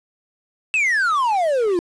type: exponential sweep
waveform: triangle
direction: down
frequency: 2688 to 335.5 Hz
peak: -14 dBFS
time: 0.74-1.79 s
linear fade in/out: 0 ms
effects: resampled to 22050 Hz + 7-bit